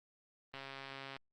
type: click train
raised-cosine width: 0.3 ms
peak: -30 dBFS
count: 86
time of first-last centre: 0.54-1.165 s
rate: 136 Hz
effects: Opus 24 kbps